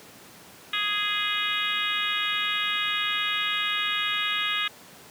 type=harmonic tone; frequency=415.3 Hz; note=G#4; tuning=in tune; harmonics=3 / 4 / 5 / 6 / 7 / 8 / 9; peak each=-32 / -32 / -32 / -32 / -32 / -32 / -32 dBFS; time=0.73-4.68 s; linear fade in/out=5 ms; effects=pink hiss -48 dBFS RMS until 5.1 s + high-pass 150 Hz 12 dB/octave